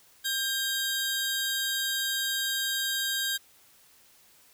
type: tone pair together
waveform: 20% pulse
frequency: 1594 / 3791 Hz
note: G6 / A#7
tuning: +28 / +28 cents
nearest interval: octave + minor third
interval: 1500 cents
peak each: -25 dBFS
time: 0.24-3.38 s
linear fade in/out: 20 ms
effects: white hiss -59 dBFS RMS until 4.53 s